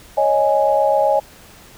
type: chord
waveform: sine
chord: C# suspended second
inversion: none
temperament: equal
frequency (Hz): 554.4 / 622.3 / 830.6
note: C#5 / D#5 / G#5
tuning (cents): 0 / 0 / 0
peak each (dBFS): -17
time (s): 0.17-1.2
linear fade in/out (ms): 10
effects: pink hiss -44 dBFS RMS until 1.77 s